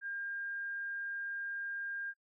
sine tone, 1606 Hz, G6, 41 cents sharp, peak -37 dBFS, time 0.01-2.14 s, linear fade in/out 50 ms, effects noise-tail reverb RT60 0.1 s tail -24 dB re dry

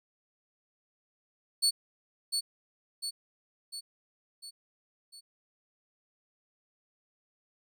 30% pulse tone with echo, 4435 Hz, C#8, in tune, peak -20 dBFS, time 1.62-1.71 s, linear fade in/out 20 ms, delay 700 ms, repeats 5, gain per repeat -5 dB, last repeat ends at 5.21 s, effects none

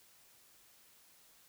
silence, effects white hiss -64 dBFS RMS until 1.48 s

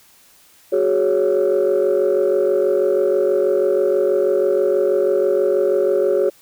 sine chord, F# suspended second, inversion none, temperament just, 370 / 416.2 / 555 Hz, F#4 / G#4 / C#5, 0 / +4 / +2 cents, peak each -17 dBFS, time 0.72-6.3 s, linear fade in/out 10 ms, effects tanh soft clip ceiling -9 dBFS + white hiss -51 dBFS RMS until 6.41 s

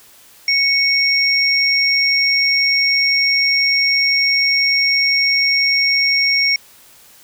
sine tone pair together, 2217 / 5550 Hz, C#7 / F8, 0 / -12 cents, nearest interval octave + major third, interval 1588 cents, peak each -15 dBFS, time 0.48-6.56 s, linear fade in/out 2 ms, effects white hiss -46 dBFS RMS until 7.23 s

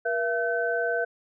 sine tone cluster, 476.5 / 674 / 1526 Hz, A#4 / E5 / G6, +38 / +38 / -47 cents, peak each -28 dBFS, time 0.05-1.05 s, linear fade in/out 10 ms, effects none

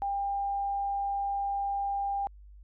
sine tone, 798 Hz, G5, 31 cents sharp, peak -28 dBFS, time 0.02-2.27 s, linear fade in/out 0 ms, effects added 50 Hz sine -48 dBFS peak until 2.63 s

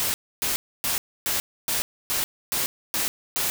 white noise bursts, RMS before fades -25 dBFS, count 9, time 0-3.5 s, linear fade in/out 0 ms, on 140 ms, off 280 ms, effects none

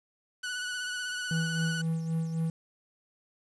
sawtooth tone with vibrato, 1480 Hz, F#6, in tune, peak -29 dBFS, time 0.43-1.82 s, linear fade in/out 10 ms, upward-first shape triangle, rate 16 Hz, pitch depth 32 cents each way
triangle tone with tremolo, 163 Hz, E3, 19 cents flat, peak -24 dBFS, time 1.31-2.5 s, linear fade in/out 2 ms, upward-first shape sine, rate 3.8 Hz, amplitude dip 50%
effects resampled to 22050 Hz + 9-bit

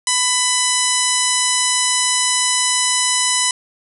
harmonic tone with a mistuned harmonic, 997 Hz, B5, 16 cents sharp, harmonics 1 / 2 / 3 / 4 / 5 / 6 / 7 / 8 / 9 / 10, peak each -24 / -24 / -24 / -24 / -24 / -24 / -24 / -24 / -24 / -24 dBFS, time 0.07-3.51 s, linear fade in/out 2 ms, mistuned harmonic 5, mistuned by +47 cents, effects none

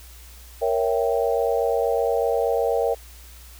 sine chord, A# diminished seventh, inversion none, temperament equal, 466.2 / 554.4 / 659.3 / 784 Hz, A#4 / C#5 / E5 / G5, 0 / 0 / 0 / 0 cents, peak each -22 / -25 / -26 / -27 dBFS, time 0.61-2.95 s, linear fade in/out 20 ms, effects added 60 Hz sine -43 dBFS peak until 3.59 s + white hiss -48 dBFS RMS until 3.59 s

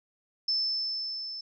sine tone with level ramp, 5274 Hz, E8, in tune, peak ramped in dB -24 to -36 dBFS, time 0.48-1.41 s, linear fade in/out 5 ms, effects none

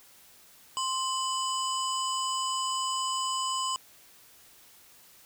harmonic tone with a mistuned harmonic, 996 Hz, B5, 14 cents sharp, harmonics 1 / 3 / 5 / 7 / 8, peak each -30 / -34 / -39 / -41 / -37 dBFS, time 0.77-3.76 s, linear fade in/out 0 ms, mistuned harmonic 1, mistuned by +90 cents, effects white hiss -56 dBFS RMS until 5.25 s

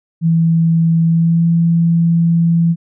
sine tone with pitch glide, 164.81 to 167.69 Hz, E3 to E3, 0 to +30 cents, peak -9 dBFS, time 0.21-2.76 s, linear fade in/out 50 ms, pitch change +30 cents, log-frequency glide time 1.05-1.45 s, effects none

